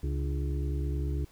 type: harmonic tone with a mistuned harmonic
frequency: 69.4 Hz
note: C#2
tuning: 3 cents sharp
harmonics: 1 / 2 / 4 / 5 / 6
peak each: -29 / -35 / -41 / -43 / -45 dBFS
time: 0.03-1.25 s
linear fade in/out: 5 ms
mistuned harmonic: 4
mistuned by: +96 cents
effects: pink hiss -60 dBFS RMS until 1.31 s